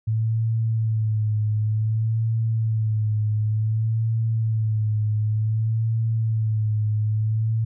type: tone with vibrato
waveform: sine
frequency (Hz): 109.8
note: A2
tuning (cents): -3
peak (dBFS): -19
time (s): 0.07-7.65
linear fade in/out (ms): 10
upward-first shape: sine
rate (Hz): 0.55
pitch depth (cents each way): 48
effects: none